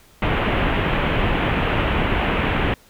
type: low-pass noise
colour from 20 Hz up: pink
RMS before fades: -20 dBFS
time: 0.22-2.74 s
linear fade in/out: 2 ms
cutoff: 3100 Hz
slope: 48 dB/octave
effects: pink hiss -52 dBFS RMS until 2.89 s